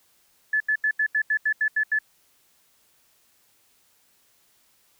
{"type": "tone bursts", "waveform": "sine", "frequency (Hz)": 1728, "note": "A6", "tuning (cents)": -32, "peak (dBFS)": -19, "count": 10, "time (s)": [0.53, 1.989], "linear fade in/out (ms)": 5, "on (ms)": 73, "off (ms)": 81, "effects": ["white hiss -63 dBFS RMS until 4.99 s"]}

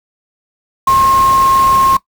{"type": "tone in noise", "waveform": "sine", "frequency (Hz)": 1071, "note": "C6", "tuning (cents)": 40, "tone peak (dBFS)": -7, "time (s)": [0.87, 1.97], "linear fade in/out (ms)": 5, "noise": "pink", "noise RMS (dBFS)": -23, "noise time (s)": [0.87, 1.97], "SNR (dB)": 13, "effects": ["noise-tail reverb RT60 0.1 s tail -18 dB re dry"]}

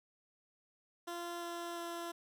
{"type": "tone with pitch steps", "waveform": "15% pulse", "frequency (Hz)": [344.9, 342.9, 340.9], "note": ["F4", "F4", "F4"], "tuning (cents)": [-22, -32, -42], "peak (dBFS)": -34, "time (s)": [1.07, 2.12], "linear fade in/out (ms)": 10, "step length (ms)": 350, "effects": []}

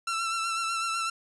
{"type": "tone with vibrato", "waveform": "sawtooth", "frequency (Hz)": 1343, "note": "E6", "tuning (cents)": 32, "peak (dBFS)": -24, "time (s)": [0.07, 1.1], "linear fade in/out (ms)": 5, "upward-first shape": "sine", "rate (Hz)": 8, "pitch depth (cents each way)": 31, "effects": ["resampled to 24000 Hz"]}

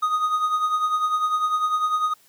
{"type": "tone with tremolo", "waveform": "triangle", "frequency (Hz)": 1244.5, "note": "D#6", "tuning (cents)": 0, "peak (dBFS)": -15, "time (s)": [0.02, 2.14], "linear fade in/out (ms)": 10, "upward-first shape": "triangle", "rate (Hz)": 10, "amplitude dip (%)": 65, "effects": ["white hiss -57 dBFS RMS until 2.28 s", "high-pass 100 Hz 12 dB/octave"]}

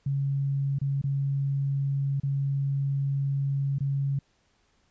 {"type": "tone with dropouts", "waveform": "sine", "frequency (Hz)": 138.59, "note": "C#3", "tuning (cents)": 0, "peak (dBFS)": -24, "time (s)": [0.06, 4.19], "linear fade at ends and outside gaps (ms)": 5, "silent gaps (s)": [[0.787, 0.814], [1.016, 1.039], [2.2, 2.233], [3.785, 3.805]], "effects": ["pink hiss -68 dBFS RMS until 4.9 s", "resampled to 16000 Hz"]}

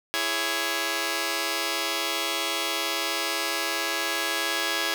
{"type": "chord", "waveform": "5% pulse", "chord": "C# minor", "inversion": "first", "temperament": "just", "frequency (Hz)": [332.6, 415.8, 554.4], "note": ["E4", "G#4", "C#5"], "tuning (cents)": [16, 2, 0], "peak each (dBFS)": [-18, -20, -19], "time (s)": [0.14, 4.94], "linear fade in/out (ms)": 0, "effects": []}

